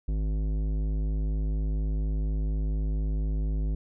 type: tone with tanh clipping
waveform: sine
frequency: 52.1 Hz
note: G#1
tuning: 6 cents sharp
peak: -27 dBFS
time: 0.08-3.75 s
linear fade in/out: 5 ms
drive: 14 dB
effects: none